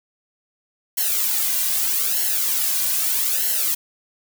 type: noise with flanger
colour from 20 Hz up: blue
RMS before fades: -21 dBFS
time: 0.97-3.75 s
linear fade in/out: 10 ms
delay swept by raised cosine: 0.82 to 2.32 ms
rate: 0.8 Hz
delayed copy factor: -0.8
effects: none